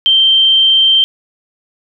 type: tone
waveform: sine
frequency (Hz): 3136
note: G7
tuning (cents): 0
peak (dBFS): -6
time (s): 0.06-1.04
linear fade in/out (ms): 0
effects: none

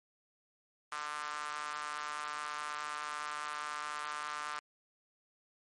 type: tone with high-pass filter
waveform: sawtooth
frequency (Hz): 149.2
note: D3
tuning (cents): +28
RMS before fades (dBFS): -40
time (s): 0.92-4.59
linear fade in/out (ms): 0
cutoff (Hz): 1200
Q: 3.8
effects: MP3 48 kbps

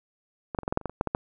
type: clicks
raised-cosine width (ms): 1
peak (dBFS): -18 / -11 / -26 / -13 / -13 / -8 / -29 / -14 / -26 / -9 / -13 / -10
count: 12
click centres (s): 0.548 / 0.588 / 0.633 / 0.679 / 0.725 / 0.774 / 0.813 / 0.857 / 0.896 / 1.011 / 1.073 / 1.149
effects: none

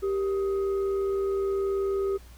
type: tone with frequency modulation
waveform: sine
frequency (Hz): 392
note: G4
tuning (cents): 0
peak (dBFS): -24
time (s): 0.02-2.18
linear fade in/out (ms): 20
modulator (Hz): 863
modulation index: 0.31
effects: added 60 Hz sine -46 dBFS peak until 2.37 s + pink hiss -55 dBFS RMS until 2.37 s

